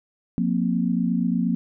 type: chord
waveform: sine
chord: F suspended fourth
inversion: none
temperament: equal with one note detuned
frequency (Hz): 178.9 / 233.1 / 261.6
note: F3 / Bb3 / C4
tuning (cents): +42 / 0 / 0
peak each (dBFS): -23 / -23 / -27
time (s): 0.38-1.55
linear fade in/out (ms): 0
effects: none